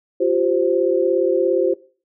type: chord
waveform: sine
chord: F suspended second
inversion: none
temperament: equal with one note detuned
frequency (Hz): 349.2 / 386.4 / 523.3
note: F4 / G4 / C5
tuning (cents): 0 / -25 / 0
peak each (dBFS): -19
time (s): 0.2-1.74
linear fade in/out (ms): 10
effects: noise-tail reverb RT60 0.4 s tail -19 dB re dry